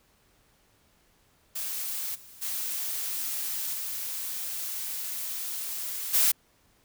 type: noise with level steps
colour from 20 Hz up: blue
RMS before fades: -33 / -50 / -32 / -34 / -22 dBFS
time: 1.55-6.32 s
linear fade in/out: 10 ms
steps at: 2.14 / 2.41 / 3.73 / 6.13 s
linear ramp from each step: 20 ms
effects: pink hiss -65 dBFS RMS until 6.84 s